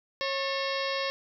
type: harmonic tone with a mistuned harmonic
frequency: 545 Hz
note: C#5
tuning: 29 cents flat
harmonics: 1 / 2 / 3 / 4 / 5 / 6 / 7 / 8 / 9 / 10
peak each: -32 / -35 / -37 / -38 / -39 / -40 / -40 / -41 / -42 / -42 dBFS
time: 0.21-1.1 s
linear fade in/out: 0 ms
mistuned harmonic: 3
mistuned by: +140 cents
effects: none